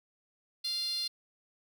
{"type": "tone with high-pass filter", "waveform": "10% pulse", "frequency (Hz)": 698.5, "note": "F5", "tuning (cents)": 0, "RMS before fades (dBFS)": -34, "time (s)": [0.64, 1.08], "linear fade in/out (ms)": 10, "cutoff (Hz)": 4200, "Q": 7.5, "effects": []}